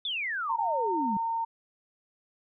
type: exponential sweep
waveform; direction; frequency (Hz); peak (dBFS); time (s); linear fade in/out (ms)
sine; down; 3604 to 190.9; -29; 0.05-1.17; 2
type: tone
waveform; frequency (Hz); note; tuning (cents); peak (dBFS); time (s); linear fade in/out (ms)
sine; 914; A#5; -34; -27; 0.49-1.45; 10
effects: none